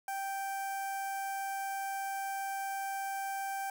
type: tone with notch filter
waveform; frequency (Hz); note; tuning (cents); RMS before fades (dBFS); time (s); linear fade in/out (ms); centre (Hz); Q
sawtooth; 783; G5; -2; -37; 0.08-3.7; 2; 3700; 0.65
effects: none